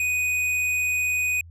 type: tone with hard clipping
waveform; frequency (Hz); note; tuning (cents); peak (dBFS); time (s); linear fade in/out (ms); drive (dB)
triangle; 2489; D#7; 0; -23; 0-1.41; 2; 13
effects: added 84 Hz sine -42 dBFS peak until 1.5 s